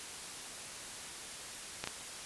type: clicks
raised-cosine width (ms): 0.2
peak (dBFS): -18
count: 2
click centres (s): 1.84 / 1.874
effects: white hiss -45 dBFS RMS until 2.25 s + resampled to 24000 Hz